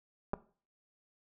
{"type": "clicks", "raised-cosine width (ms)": 1, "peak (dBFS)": -20, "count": 2, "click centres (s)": [0.334, 0.339], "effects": ["noise-tail reverb RT60 0.4 s tail -18 dB re dry"]}